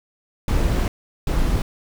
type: noise bursts at uneven times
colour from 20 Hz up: brown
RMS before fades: -19 dBFS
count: 2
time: 0.48-0.88 / 1.27-1.62 s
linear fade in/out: 2 ms
effects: none